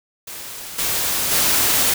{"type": "noise with level steps", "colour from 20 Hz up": "white", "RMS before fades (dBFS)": [-33, -21, -17], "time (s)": [0.27, 1.94], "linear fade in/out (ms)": 5, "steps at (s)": [0.78, 1.31], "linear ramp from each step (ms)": 10, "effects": []}